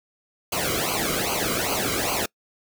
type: noise with flanger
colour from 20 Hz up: pink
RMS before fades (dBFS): -25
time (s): 0.52-2.26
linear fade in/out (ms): 5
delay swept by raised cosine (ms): 0.55 to 1.16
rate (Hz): 2.5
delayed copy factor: -0.9
effects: noise-tail reverb RT60 0.1 s tail -25 dB re dry